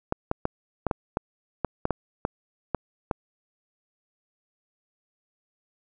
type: clicks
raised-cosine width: 1 ms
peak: -10 dBFS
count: 12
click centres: 0.124 / 0.314 / 0.454 / 0.867 / 0.912 / 1.171 / 1.647 / 1.854 / 1.907 / 2.251 / 2.747 / 3.112 s
effects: none